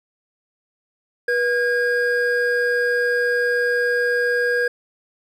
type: tone pair together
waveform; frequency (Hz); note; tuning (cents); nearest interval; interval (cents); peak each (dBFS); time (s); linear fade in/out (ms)
triangle; 485.6 / 1629.4; B4 / G#6; -29 / -33; octave + major sixth; 2096; -18; 1.28-4.68; 5
effects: none